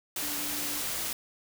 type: tone in noise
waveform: sine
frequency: 294.6 Hz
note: D4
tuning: 6 cents sharp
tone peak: -42 dBFS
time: 0.22-0.81 s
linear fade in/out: 2 ms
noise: white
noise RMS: -33 dBFS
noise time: 0.16-1.13 s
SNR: -12 dB
effects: none

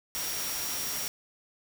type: tone in noise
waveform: sine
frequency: 5630 Hz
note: F8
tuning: 13 cents sharp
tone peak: -37 dBFS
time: 0.15-1.08 s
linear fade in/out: 0 ms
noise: white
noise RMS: -34 dBFS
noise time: 0.15-1.08 s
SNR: -6 dB
effects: none

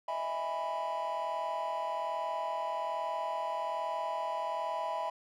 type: chord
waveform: triangle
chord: E major seventh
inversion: third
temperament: just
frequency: 618.1 / 659.3 / 824.1 / 988.9 Hz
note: D#5 / E5 / G#5 / B5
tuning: -12 / 0 / -14 / +2 cents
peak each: -39 / -35 / -36 / -33 dBFS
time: 0.08-5.1 s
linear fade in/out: 5 ms
effects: tanh soft clip ceiling -25 dBFS

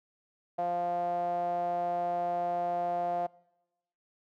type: tone with band-pass filter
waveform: sawtooth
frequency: 174.61 Hz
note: F3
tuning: in tune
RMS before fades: -31 dBFS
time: 0.58-3.27 s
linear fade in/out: 10 ms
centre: 670 Hz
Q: 9.5
effects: noise-tail reverb RT60 1.0 s tail -24 dB re dry

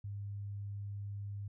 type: tone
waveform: sine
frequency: 101.1 Hz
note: G#2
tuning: 46 cents flat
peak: -39 dBFS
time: 0.04-1.48 s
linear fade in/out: 5 ms
effects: none

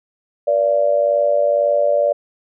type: tone with amplitude modulation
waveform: sine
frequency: 580 Hz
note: D5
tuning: 22 cents flat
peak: -9 dBFS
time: 0.47-2.13 s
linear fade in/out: 10 ms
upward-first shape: sine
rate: 102 Hz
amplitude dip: 80%
effects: none

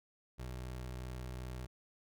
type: tone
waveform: 25% pulse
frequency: 62.6 Hz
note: B1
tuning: 24 cents sharp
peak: -38 dBFS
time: 0.38-1.67 s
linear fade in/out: 20 ms
effects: none

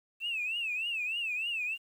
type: tone with vibrato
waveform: sine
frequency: 2637 Hz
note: E7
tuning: in tune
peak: -30 dBFS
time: 0.2-1.78 s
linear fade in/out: 50 ms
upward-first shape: triangle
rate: 3.3 Hz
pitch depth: 170 cents each way
effects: tanh soft clip ceiling -26 dBFS + 10-bit

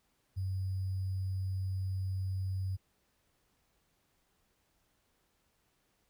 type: tone with sample-and-hold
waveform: sine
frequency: 94.6 Hz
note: F#2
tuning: 39 cents sharp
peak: -32 dBFS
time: 0.36-2.77 s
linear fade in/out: 20 ms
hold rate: 4900 Hz
effects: pink hiss -75 dBFS RMS until 6.09 s

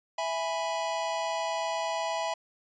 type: chord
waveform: square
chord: E major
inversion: none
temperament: equal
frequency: 659.3 / 830.6 / 987.8 Hz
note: E5 / G#5 / B5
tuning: 0 / 0 / 0 cents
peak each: -33 / -35 / -35 dBFS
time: 0.18-2.34 s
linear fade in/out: 5 ms
effects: resampled to 16000 Hz

